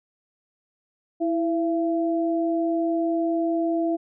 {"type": "tone pair together", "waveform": "sine", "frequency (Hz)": [329.6, 676.2], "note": ["E4", "E5"], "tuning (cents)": [0, 44], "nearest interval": "octave", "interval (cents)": 1244, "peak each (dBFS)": [-22, -26], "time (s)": [1.2, 3.97], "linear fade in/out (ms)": 20, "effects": []}